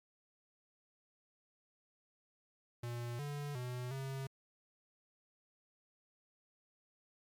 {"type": "tone with pitch steps", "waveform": "square", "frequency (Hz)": [119.5, 144.9, 124.5, 134.8], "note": ["A#2", "D3", "B2", "C#3"], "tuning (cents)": [43, -23, 14, -48], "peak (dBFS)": -40, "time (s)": [2.83, 4.27], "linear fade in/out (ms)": 5, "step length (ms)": 360, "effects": ["MP3 96 kbps"]}